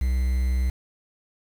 triangle tone with quantisation, 63.4 Hz, B1, 46 cents sharp, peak -18 dBFS, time 0.01-0.7 s, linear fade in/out 5 ms, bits 7, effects none

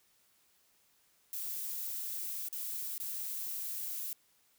violet noise with dropouts, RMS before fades -39 dBFS, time 1.33-4.13 s, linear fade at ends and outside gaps 1 ms, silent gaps 2.486-2.527 / 2.98-3 s, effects white hiss -70 dBFS RMS until 4.58 s

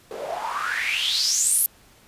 white noise with band-pass filter sweep, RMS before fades -24 dBFS, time 0.11-1.66 s, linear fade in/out 0 ms, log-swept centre 430 to 12000 Hz, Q 7.7, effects pink hiss -54 dBFS RMS until 2.07 s + resampled to 32000 Hz

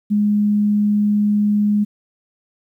sine tone, 207.7 Hz, G#3, in tune, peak -13 dBFS, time 0.1-1.85 s, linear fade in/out 20 ms, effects 9-bit

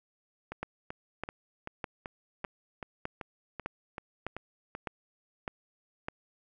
two click trains, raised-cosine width 0.5 ms, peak -23 / -19 dBFS, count 12 / 10, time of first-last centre 0.52-4.751 / 0.63-6.085 s, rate 2.6 / 1.65 Hz, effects none

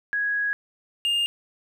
sine / triangle tone pair in turn, 1661.2 / 2818 Hz, G#6 / F7, 0 / +15 cents, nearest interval major sixth, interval 915 cents, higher second, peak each -22 / -19 dBFS, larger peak second, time 0.13-0.53 / 1.05-1.26 s, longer first, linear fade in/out 0 ms, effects none

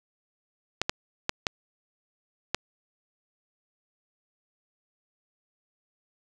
clicks, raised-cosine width 0.2 ms, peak -7 dBFS, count 5, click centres 0.816 / 0.895 / 1.294 / 1.468 / 2.546 s, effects none

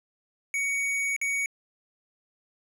square tone with dropouts, 2241 Hz, C#7, 18 cents sharp, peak -26 dBFS, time 0.54-1.46 s, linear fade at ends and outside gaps 1 ms, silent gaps 1.164-1.214 s, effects low-pass 12000 Hz 12 dB/octave

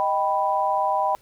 sine chord, Eb augmented, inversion none, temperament equal, 622.3 / 784 / 987.8 Hz, Eb5 / G5 / B5, 0 / 0 / 0 cents, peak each -26 / -23 / -23 dBFS, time 0-1.15 s, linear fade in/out 0 ms, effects pink hiss -57 dBFS RMS until 1.21 s

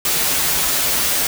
white noise with comb filter, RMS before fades -18 dBFS, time 0.05-1.27 s, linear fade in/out 2 ms, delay 9.6 ms, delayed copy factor -0.8, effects none

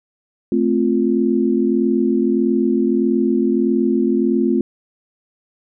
sine chord, F major, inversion first, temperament equal, 220 / 261.6 / 349.2 Hz, A3 / C4 / F4, 0 / 0 / 0 cents, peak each -18 dBFS, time 0.52-4.61 s, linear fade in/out 2 ms, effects none

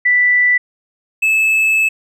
sine / triangle tone pair in turn, 1975.5 / 2609 Hz, B6 / E7, 0 / -18 cents, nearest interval perfect fourth, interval 482 cents, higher second, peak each -9 dBFS, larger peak neither, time 0.05-0.58 / 1.22-1.89 s, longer second, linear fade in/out 10 ms, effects none

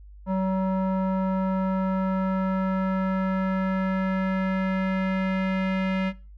square tone with low-pass filter sweep, 189.3 Hz, F#3, 40 cents sharp, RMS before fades -25 dBFS, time 0.26-6.13 s, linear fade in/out 50 ms, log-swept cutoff 940 to 2300 Hz, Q 2.1, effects noise-tail reverb RT60 0.3 s tail -18 dB re dry + added 50 Hz sine -43 dBFS peak until 6.37 s

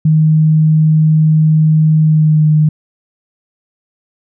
sine tone with pitch glide, 156.2 to 153.43 Hz, D#3 to D#3, +7 to -24 cents, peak -6 dBFS, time 0.05-2.69 s, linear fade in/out 5 ms, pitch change -31 cents, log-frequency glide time 2.02-2.48 s, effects none

